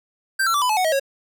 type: tone with pitch steps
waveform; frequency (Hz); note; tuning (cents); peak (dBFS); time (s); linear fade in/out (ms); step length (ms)
square; 1568 / 1349.3 / 1161.2 / 999.3 / 859.9 / 740 / 636.8 / 548; G6 / E6 / D6 / B5 / A5 / F#5 / D#5 / C#5; 0 / +40 / -20 / +20 / -40 / 0 / +40 / -20; -18; 0.39-0.998; 10; 76
effects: none